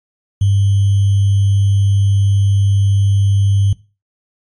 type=tone with sample-and-hold; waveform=sine; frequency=99.3 Hz; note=G2; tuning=23 cents sharp; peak=-9 dBFS; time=0.41-3.73 s; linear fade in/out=5 ms; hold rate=3150 Hz; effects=noise-tail reverb RT60 0.3 s tail -19 dB re dry + MP3 48 kbps